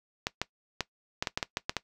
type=clicks; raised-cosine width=0.2 ms; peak=-11 dBFS; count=10; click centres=0.269 / 0.416 / 0.807 / 1.225 / 1.272 / 1.375 / 1.428 / 1.571 / 1.695 / 1.767 s; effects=noise-tail reverb RT60 0.1 s tail -19 dB re dry